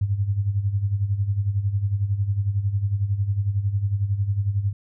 sine tone with tremolo, 100.3 Hz, G2, 40 cents sharp, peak -17 dBFS, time 0.01-4.73 s, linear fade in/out 5 ms, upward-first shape sine, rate 11 Hz, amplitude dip 70%, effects none

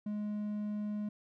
triangle tone, 209.2 Hz, G#3, 13 cents sharp, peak -32 dBFS, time 0.06-1.09 s, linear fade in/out 5 ms, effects none

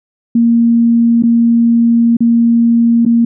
sine tone with dropouts, 233.1 Hz, A#3, in tune, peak -6 dBFS, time 0.35-3.25 s, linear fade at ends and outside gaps 5 ms, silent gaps 1.225-1.235 / 2.169-2.205 / 3.052-3.061 s, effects none

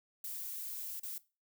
violet noise with dropouts, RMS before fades -42 dBFS, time 0.24-1.18 s, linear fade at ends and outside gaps 2 ms, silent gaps 0.997-1.032 s, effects noise-tail reverb RT60 0.3 s tail -19 dB re dry

